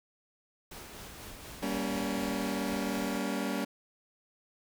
pink noise with tremolo, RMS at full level -45 dBFS, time 0.71-3.18 s, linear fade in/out 5 ms, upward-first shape sine, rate 4.1 Hz, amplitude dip 30%
sawtooth chord, G diminished, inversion none, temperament just, 196 / 235.2 / 282.2 Hz, G3 / Bb3 / Db4, 0 / +16 / +31 cents, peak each -31 / -32 / -31 dBFS, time 1.62-3.65 s, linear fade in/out 10 ms
effects none

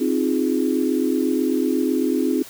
sine chord, F minor seventh, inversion second, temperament equal with one note detuned, 263.1 / 311.1 / 349.2 / 415.3 Hz, C4 / Eb4 / F4 / Ab4, +10 / 0 / 0 / 0 cents, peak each -21 / -23 / -24 / -26 dBFS, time 0-2.43 s, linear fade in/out 10 ms, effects white hiss -41 dBFS RMS until 2.49 s

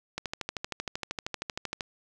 click train, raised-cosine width 0.2 ms, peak -15 dBFS, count 22, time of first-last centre 0.18-1.808 s, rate 12.9 Hz, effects none

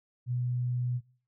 sine tone, 123.47 Hz, B2, in tune, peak -28 dBFS, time 0.26-1.01 s, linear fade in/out 50 ms, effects noise-tail reverb RT60 0.4 s tail -18 dB re dry

